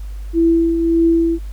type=tone with tremolo; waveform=sine; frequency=332.2 Hz; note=E4; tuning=13 cents sharp; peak=-9 dBFS; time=0.33-1.39 s; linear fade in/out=50 ms; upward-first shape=triangle; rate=1.7 Hz; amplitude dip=50%; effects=added 50 Hz sine -25 dBFS peak until 1.52 s + pink hiss -49 dBFS RMS until 1.52 s